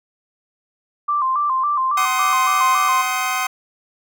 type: tone with vibrato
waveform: sine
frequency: 1108.7 Hz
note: C#6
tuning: in tune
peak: -16 dBFS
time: 1.08-3.02 s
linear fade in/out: 10 ms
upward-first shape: square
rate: 3.6 Hz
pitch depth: 100 cents each way
type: chord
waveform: 25% pulse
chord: C diminished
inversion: second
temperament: just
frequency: 753.5 / 1046.5 / 1255.8 Hz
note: Gb5 / C6 / Eb6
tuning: +31 / 0 / +16 cents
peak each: -21 / -19 / -20 dBFS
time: 1.97-3.47 s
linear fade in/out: 5 ms
effects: none